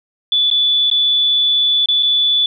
sine tone with dropouts, 3464 Hz, A7, 28 cents flat, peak -11 dBFS, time 0.32-2.46 s, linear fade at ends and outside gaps 2 ms, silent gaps 0.502-0.512 / 0.901-0.913 / 1.859-1.886 / 2.026-2.03 s, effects none

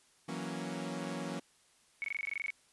sawtooth chord, F# dominant seventh, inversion third, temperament equal, 164.81 / 185 / 233.1 / 277.2 Hz, E3 / F#3 / A#3 / C#4, 0 / 0 / 0 / 0 cents, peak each -39 dBFS, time 0.28-1.4 s, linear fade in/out 10 ms
sine tone bursts, 2217 Hz, C#7, in tune, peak -33 dBFS, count 12, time 2.02-2.504 s, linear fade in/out 0 ms, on 22 ms, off 20 ms
effects white hiss -67 dBFS RMS until 2.72 s + resampled to 24000 Hz

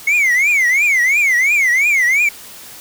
triangle tone with vibrato, 2161 Hz, C#7, 45 cents flat, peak -9 dBFS, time 0.07-2.29 s, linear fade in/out 5 ms, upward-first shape triangle, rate 2.9 Hz, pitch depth 240 cents each way, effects white hiss -36 dBFS RMS until 2.8 s

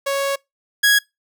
sawtooth tone pair in turn, 554 / 1660.1 Hz, C#5 / G#6, -1 / -1 cents, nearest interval octave + perfect fifth, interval 1900 cents, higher second, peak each -15 / -8 dBFS, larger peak second, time 0.06-0.36 / 0.83-0.99 s, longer first, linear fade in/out 10 ms, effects noise-tail reverb RT60 0.2 s tail -25 dB re dry

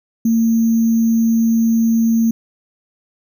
sine tone with sample-and-hold, 227.3 Hz, A#3, 43 cents flat, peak -11 dBFS, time 0.25-2.31 s, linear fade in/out 5 ms, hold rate 6300 Hz, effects none

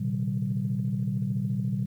sine tone cluster, 117.4 / 131.2 / 152.5 / 192.5 Hz, A#2 / C3 / D#3 / G3, +13 / +5 / -34 / -31 cents, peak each -30 / -31 / -33 / -29 dBFS, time 0-1.86 s, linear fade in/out 10 ms, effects tanh soft clip ceiling -17 dBFS + 10-bit

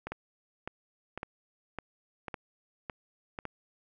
two click trains, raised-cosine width 0.5 ms, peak -21 / -22 dBFS, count 7 / 4, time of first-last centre 0.12-3.453 / 0.07-3.389 s, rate 1.8 / 0.904 Hz, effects none

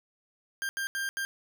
40% pulse tone bursts at uneven times, 1592 Hz, G6, 26 cents sharp, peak -29 dBFS, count 4, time 0.62-0.69 / 0.77-0.87 / 0.95-1.09 / 1.17-1.25 s, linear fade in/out 0 ms, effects none

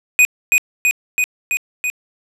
square tone with echo, 2489 Hz, D#7, in tune, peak -8 dBFS, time 0.19-0.25 s, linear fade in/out 0 ms, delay 330 ms, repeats 5, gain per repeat -2 dB, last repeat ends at 1.9 s, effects low-pass 12000 Hz 12 dB/octave

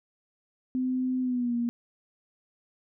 sine tone with pitch glide, 255.9 to 237.4 Hz, C4 to A#3, -38 to +32 cents, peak -25 dBFS, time 0.75-1.69 s, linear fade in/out 0 ms, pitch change -130 cents, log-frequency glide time 1.21-1.55 s, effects none

